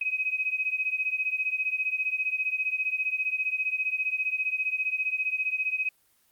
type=beating tone pair; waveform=sine; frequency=2524 / 2539 Hz; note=D#7 / D#7; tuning=+24 / +34 cents; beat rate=15 Hz; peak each=-28 / -30 dBFS; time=0.01-5.89 s; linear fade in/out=5 ms; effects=white hiss -66 dBFS RMS until 6.31 s + Opus 24 kbps